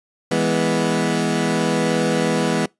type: chord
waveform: 20% pulse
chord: E major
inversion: none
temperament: equal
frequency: 164.81 / 207.7 / 246.9 Hz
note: E3 / G#3 / B3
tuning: 0 / 0 / 0 cents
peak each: -17 dBFS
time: 0.31-2.66 s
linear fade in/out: 5 ms
effects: noise-tail reverb RT60 0.2 s tail -25 dB re dry + resampled to 24000 Hz